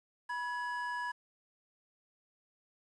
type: tone pair together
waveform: triangle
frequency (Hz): 978.4 / 1682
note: B5 / G#6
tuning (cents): -16 / +22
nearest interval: major sixth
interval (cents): 938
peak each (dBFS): -35 / -37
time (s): 0.29-1.12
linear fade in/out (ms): 10
effects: resampled to 22050 Hz + 10-bit